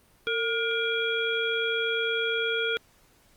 harmonic tone with a mistuned harmonic, 474.3 Hz, A#4, 30 cents sharp, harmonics 1 / 3 / 5 / 7, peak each -29 / -29 / -33 / -31 dBFS, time 0.27-2.77 s, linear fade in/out 0 ms, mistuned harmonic 1, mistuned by -75 cents, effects pink hiss -61 dBFS RMS until 3.36 s + Opus 32 kbps

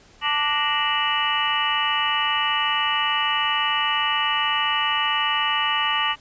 harmonic tone with a mistuned harmonic, 293.7 Hz, D4, in tune, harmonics 3 / 4 / 5 / 6 / 7 / 8 / 9 / 10, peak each -27 / -25 / -36 / -27 / -35 / -34 / -30 / -24 dBFS, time 0.21-6.16 s, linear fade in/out 50 ms, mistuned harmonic 6, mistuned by +97 cents, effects pink hiss -52 dBFS RMS until 6.2 s + resampled to 16000 Hz

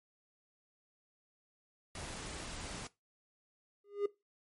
pink noise, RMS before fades -44 dBFS, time 1.95-2.87 s, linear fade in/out 2 ms
triangle tone with exponential growth, 407 Hz, G#4, 35 cents flat, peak -25 dBFS, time 3.84-4.06 s, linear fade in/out 5 ms, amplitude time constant 46 ms
effects noise-tail reverb RT60 0.2 s tail -18 dB re dry + MP3 48 kbps

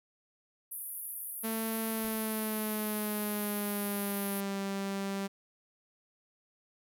pink band-pass noise, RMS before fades -41 dBFS, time 0.71-4.41 s, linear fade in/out 10 ms, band 9900 to 15000 Hz, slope 96 dB/octave
sawtooth tone with pitch glide, 223.2 to 196.56 Hz, A3 to G3, +25 to +5 cents, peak -29 dBFS, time 1.43-5.28 s, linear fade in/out 20 ms, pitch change -220 cents, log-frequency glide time 1.87-4.58 s
pink noise with exponential decay, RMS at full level -47 dBFS, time 2.04-2.3 s, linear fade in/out 5 ms, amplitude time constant 55 ms
effects none

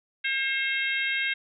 harmonic tone, 536 Hz, C5, 42 cents sharp, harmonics 3 / 4 / 5 / 6 / 7, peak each -30 / -28 / -32 / -35 / -36 dBFS, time 0.24-1.34 s, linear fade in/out 10 ms, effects none

